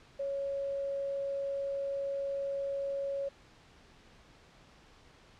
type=tone with quantisation; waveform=sine; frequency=554.4 Hz; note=C#5; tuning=in tune; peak=-32 dBFS; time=0.19-3.29 s; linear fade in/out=10 ms; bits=10; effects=pink hiss -59 dBFS RMS until 5.39 s + low-pass 5000 Hz 12 dB/octave